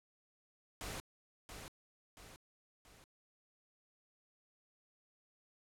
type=noise with echo; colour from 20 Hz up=pink; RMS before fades=-44 dBFS; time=0.81-1 s; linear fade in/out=0 ms; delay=680 ms; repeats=3; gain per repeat=-6 dB; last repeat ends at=3.04 s; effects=low-pass 12000 Hz 12 dB/octave